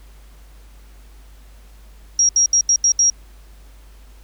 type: tone bursts at uneven times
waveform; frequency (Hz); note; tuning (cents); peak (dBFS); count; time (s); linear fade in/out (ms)
sine; 5650; F8; +19; -11; 6; 2.19-2.29 / 2.36-2.46 / 2.53-2.61 / 2.69-2.76 / 2.84-2.92 / 2.99-3.1; 2
effects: added 50 Hz sine -41 dBFS peak until 4.23 s + pink hiss -53 dBFS RMS until 4.23 s